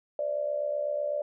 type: tone with amplitude modulation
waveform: sine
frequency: 587.3 Hz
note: D5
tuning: in tune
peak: -24 dBFS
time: 0.19-1.22 s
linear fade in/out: 2 ms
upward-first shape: sine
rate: 68 Hz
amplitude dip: 70%
effects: none